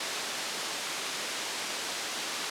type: band-pass noise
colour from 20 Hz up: white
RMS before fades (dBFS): -35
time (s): 0-2.5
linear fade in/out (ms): 5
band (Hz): 240 to 5800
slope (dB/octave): 12
effects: low-pass 12000 Hz 12 dB/octave